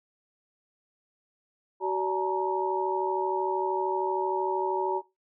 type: tone cluster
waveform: sine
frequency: 377.8 / 576 / 866 / 939 Hz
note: F#4 / D5 / A5 / A#5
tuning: +36 / -34 / -28 / +12 cents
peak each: -28 / -36 / -34 / -29 dBFS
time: 1.8-5.02 s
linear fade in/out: 50 ms
effects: noise-tail reverb RT60 0.2 s tail -17 dB re dry

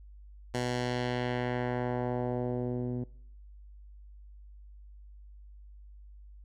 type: tone with low-pass filter sweep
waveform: 10% pulse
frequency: 123.47 Hz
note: B2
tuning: in tune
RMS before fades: -32 dBFS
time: 0.54-3.04 s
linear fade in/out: 5 ms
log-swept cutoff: 8100 to 260 Hz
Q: 1
effects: noise-tail reverb RT60 0.6 s tail -22 dB re dry + added 50 Hz sine -48 dBFS peak until 6.44 s

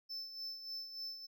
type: tone with tremolo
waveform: triangle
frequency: 5280 Hz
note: E8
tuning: 2 cents sharp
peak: -39 dBFS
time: 0.09-1.27 s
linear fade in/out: 20 ms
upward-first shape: sine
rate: 3.4 Hz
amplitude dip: 60%
effects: none

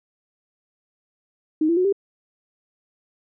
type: tone with pitch steps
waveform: sine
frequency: 311.1 / 337.3 / 365.7 / 396.5 Hz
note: D#4 / E4 / F#4 / G4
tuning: 0 / +40 / -20 / +20 cents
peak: -16 dBFS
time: 1.61-1.926 s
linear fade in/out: 5 ms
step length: 79 ms
effects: none

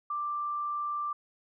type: tone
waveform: sine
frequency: 1179 Hz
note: D6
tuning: 6 cents sharp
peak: -30 dBFS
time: 0.1-1.13 s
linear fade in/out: 5 ms
effects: none

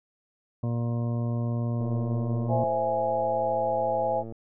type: harmonic tone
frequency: 118.2 Hz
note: A#2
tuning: 24 cents sharp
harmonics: 1 / 2 / 3 / 4 / 5 / 6 / 8 / 9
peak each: -26 / -32 / -42 / -43 / -40 / -46 / -50 / -48 dBFS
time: 0.63-2.64 s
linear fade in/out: 5 ms
type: click train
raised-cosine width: 2 ms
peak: -27 dBFS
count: 285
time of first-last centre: 1.81-4.323 s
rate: 113 Hz
type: chord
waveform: sine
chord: C augmented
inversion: none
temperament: equal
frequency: 523.3 / 659.3 / 830.6 Hz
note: C5 / E5 / G#5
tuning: 0 / 0 / 0 cents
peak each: -28 dBFS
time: 2.48-4.24 s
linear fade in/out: 50 ms
effects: none

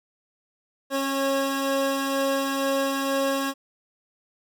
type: tone pair together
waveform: 25% pulse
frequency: 272.7 / 547.5 Hz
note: C#4 / C#5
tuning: -28 / -22 cents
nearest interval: octave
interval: 1206 cents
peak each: -22 dBFS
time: 0.9-3.54 s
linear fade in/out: 50 ms
effects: none

